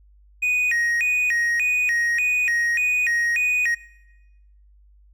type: tone with vibrato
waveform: triangle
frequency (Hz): 2159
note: C#7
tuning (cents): -46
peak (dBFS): -17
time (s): 0.42-3.75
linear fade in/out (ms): 10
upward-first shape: square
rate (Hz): 1.7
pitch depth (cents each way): 240
effects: noise-tail reverb RT60 1.0 s tail -21 dB re dry + added 50 Hz sine -50 dBFS peak until 5.13 s